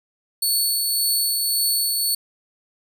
15% pulse tone with tremolo, 4435 Hz, C#8, in tune, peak -11 dBFS, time 0.42-2.15 s, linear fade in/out 5 ms, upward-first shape triangle, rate 1.8 Hz, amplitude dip 30%, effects none

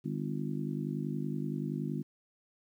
harmonic tone with a mistuned harmonic, 50.6 Hz, G#1, 44 cents flat, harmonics 3 / 4 / 5 / 6 / 7, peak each -36 / -38 / -38 / -44 / -43 dBFS, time 0.04-2.03 s, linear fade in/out 20 ms, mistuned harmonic 7, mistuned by -29 cents, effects 11-bit

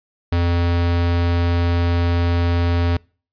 square tone, 86.2 Hz, F2, 22 cents flat, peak -16 dBFS, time 0.32-2.97 s, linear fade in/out 5 ms, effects noise-tail reverb RT60 0.4 s tail -26 dB re dry + resampled to 11025 Hz

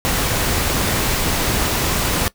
pink noise, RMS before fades -19 dBFS, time 0.05-2.28 s, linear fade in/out 0 ms, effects noise-tail reverb RT60 0.1 s tail -18 dB re dry

